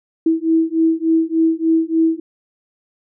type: beating tone pair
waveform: sine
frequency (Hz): 323.3 / 326.7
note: E4 / E4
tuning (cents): -34 / -15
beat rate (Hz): 3.4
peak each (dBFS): -16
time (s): 0.26-2.2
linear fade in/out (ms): 5
effects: none